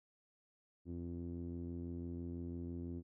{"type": "tone with low-pass filter", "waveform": "sawtooth", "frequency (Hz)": 86, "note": "F2", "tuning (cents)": -26, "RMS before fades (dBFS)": -44, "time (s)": [0.85, 3.03], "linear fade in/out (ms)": 50, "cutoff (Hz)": 300, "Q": 4.2, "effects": []}